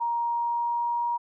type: tone with pitch glide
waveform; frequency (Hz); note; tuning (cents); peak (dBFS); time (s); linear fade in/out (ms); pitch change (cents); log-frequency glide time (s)
sine; 940 to 949.3; A#5 to A#5; +14 to +31; -24; 0-1.18; 20; +17; 0.18-1.06
effects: none